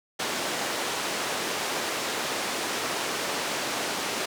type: band-pass noise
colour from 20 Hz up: pink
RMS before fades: -30 dBFS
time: 0.19-4.26 s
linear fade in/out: 10 ms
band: 340 to 8200 Hz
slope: 12 dB/octave
effects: none